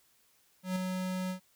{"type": "tone with ADSR envelope", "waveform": "square", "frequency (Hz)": 185, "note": "F#3", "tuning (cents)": 0, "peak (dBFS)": -29, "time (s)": [0.63, 1.4], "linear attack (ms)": 130, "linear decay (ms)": 4, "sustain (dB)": -4, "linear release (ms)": 100, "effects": ["white hiss -68 dBFS RMS until 1.55 s"]}